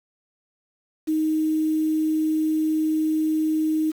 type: tone with quantisation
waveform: sine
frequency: 312.7 Hz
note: D#4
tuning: 9 cents sharp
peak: -19 dBFS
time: 1.07-3.92 s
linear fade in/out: 20 ms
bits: 7
effects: none